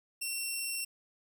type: tone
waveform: 10% pulse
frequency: 2719 Hz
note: F7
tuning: 47 cents flat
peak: -25 dBFS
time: 0.21-0.85 s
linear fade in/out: 10 ms
effects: none